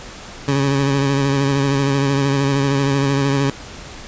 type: tone with vibrato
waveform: 20% pulse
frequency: 138.59 Hz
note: C#3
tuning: in tune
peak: -10 dBFS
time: 0.48-3.5 s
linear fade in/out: 2 ms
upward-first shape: sine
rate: 13 Hz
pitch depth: 35 cents each way
effects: pink hiss -35 dBFS RMS until 4.07 s + resampled to 16000 Hz